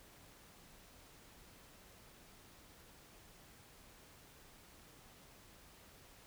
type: silence
effects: pink hiss -61 dBFS RMS until 6.26 s